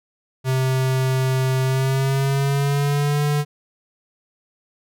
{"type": "tone with pitch glide", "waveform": "square", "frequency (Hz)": [130.81, 146.83], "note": ["C3", "D3"], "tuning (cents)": [0, 0], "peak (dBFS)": -18, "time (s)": [0.44, 3.45], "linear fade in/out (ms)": 50, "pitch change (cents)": 200, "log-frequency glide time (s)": [1.63, 3.23], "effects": []}